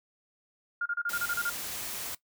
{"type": "tone bursts", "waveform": "sine", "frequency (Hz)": 1414, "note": "F6", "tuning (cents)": 21, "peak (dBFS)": -27, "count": 9, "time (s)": [0.81, 1.498], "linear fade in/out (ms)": 5, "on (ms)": 48, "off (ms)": 32}
{"type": "noise", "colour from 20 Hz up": "white", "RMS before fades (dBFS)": -37, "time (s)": [1.09, 2.15], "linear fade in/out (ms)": 5}
{"effects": ["noise-tail reverb RT60 0.1 s tail -18 dB re dry"]}